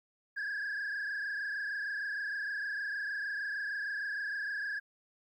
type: tone with frequency modulation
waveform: sine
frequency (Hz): 1654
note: G#6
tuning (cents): -8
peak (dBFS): -31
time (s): 0.36-4.8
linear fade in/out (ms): 20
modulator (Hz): 26.5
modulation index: 2.5
effects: tanh soft clip ceiling -33 dBFS + 12-bit